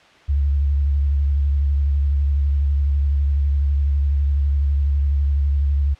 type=tone with vibrato; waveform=sine; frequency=70.7 Hz; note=C#2; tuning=35 cents sharp; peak=-15 dBFS; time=0.28-5.95 s; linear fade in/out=20 ms; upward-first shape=square; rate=12 Hz; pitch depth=35 cents each way; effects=white hiss -49 dBFS RMS until 5.99 s + low-pass 3000 Hz 12 dB/octave